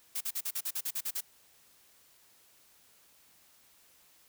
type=noise bursts; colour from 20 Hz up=blue; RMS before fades=-34 dBFS; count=11; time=0.15-1.209 s; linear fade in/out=10 ms; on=59 ms; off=41 ms; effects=white hiss -63 dBFS RMS until 4.28 s